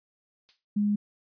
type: noise with exponential decay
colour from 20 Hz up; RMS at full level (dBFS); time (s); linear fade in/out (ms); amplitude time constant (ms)
violet; -40; 0.49-0.65; 0; 33
type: tone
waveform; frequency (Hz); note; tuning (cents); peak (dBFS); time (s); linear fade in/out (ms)
sine; 206.6; G#3; -9; -22; 0.76-0.96; 10
effects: resampled to 11025 Hz